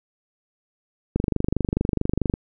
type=click train; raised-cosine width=3 ms; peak=-8 dBFS; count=30; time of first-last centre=1.16-2.339 s; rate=24.6 Hz; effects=none